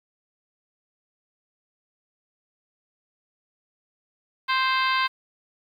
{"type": "harmonic tone with a mistuned harmonic", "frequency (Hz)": 523.3, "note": "C5", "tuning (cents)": 0, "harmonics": [2, 3, 4, 5, 6, 7, 8, 9], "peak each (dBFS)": [-23, -27, -29, -31, -33, -34, -35, -36], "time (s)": [4.48, 5.08], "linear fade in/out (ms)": 20, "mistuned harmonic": 8, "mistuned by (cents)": -40, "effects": ["9-bit"]}